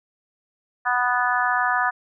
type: harmonic tone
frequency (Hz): 246.9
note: B3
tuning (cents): 0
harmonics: 3 / 4 / 5 / 6 / 7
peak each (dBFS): -25 / -25 / -25 / -25 / -25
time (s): 0.85-1.91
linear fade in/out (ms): 20
effects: none